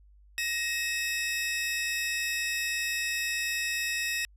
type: tone pair together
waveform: sawtooth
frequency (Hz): 1878.1 / 2590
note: A#6 / E7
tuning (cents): +12 / -31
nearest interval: tritone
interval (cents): 557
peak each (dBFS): -28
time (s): 0.38-4.25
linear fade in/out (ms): 0
effects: added 50 Hz sine -54 dBFS peak until 4.36 s + resampled to 32000 Hz